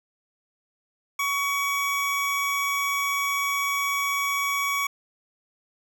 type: tone pair together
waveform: square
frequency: 1121 / 2264 Hz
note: C#6 / C#7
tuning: +19 / +36 cents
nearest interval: octave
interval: 1217 cents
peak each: -27 dBFS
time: 1.19-4.87 s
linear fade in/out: 5 ms
effects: none